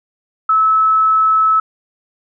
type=tone; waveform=sine; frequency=1300 Hz; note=E6; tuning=24 cents flat; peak=-9 dBFS; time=0.49-1.6 s; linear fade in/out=5 ms; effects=none